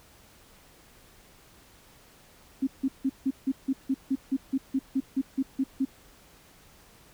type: tone bursts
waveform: sine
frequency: 267.2 Hz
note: C4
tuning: 36 cents sharp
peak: -22 dBFS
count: 16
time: 2.62-5.852 s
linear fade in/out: 10 ms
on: 52 ms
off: 160 ms
effects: pink hiss -56 dBFS RMS until 7.13 s